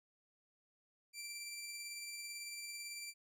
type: tone with tremolo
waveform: 15% pulse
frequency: 2349 Hz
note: D7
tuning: in tune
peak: -37 dBFS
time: 1.13-3.14 s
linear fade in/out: 50 ms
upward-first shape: sine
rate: 18 Hz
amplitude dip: 25%
effects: none